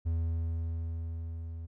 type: tone with level ramp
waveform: triangle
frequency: 82.41 Hz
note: E2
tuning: in tune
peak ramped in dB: -25 to -36 dBFS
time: 0.05-1.67 s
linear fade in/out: 20 ms
effects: none